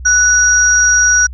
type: tone pair together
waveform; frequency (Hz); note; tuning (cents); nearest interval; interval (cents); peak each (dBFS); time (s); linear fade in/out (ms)
sine; 1480 / 5742; F#6 / F8; 0 / +47; octave + major seventh; 2347; -10; 0.05-1.27; 10
effects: added 63 Hz sine -25 dBFS peak until 1.33 s